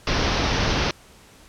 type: low-pass noise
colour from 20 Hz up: pink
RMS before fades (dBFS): -22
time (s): 0.07-0.91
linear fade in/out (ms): 2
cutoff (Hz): 6000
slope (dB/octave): 96
effects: pink hiss -50 dBFS RMS until 1.48 s + low-pass 11000 Hz 12 dB/octave